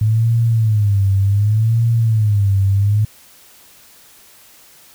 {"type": "tone with vibrato", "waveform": "sine", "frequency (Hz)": 106.3, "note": "G#2", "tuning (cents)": 41, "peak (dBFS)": -11, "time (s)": [0.01, 3.05], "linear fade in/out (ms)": 5, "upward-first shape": "sine", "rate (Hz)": 0.67, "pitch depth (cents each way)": 150, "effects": ["white hiss -46 dBFS RMS until 4.94 s"]}